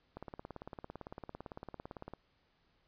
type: click train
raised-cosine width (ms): 1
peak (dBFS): -30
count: 36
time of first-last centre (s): 0.17-2.136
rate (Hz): 17.8
effects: pink hiss -74 dBFS RMS until 2.87 s + resampled to 11025 Hz